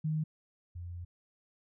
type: tone pair in turn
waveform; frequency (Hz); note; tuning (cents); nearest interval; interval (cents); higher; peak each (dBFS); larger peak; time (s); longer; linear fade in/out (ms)
sine; 155.56 / 87.31; D#3 / F2; 0 / 0; minor seventh; 1000; first; -29 / -39; first; 0.04-0.24 / 0.75-1.05; second; 10
effects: none